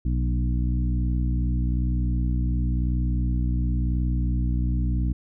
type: harmonic tone with a mistuned harmonic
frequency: 61 Hz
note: B1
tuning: 21 cents flat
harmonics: 1 / 2 / 3 / 4 / 5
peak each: -22 / -28 / -32 / -34 / -36 dBFS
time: 0.05-5.13 s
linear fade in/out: 5 ms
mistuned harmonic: 2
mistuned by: +25 cents
effects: none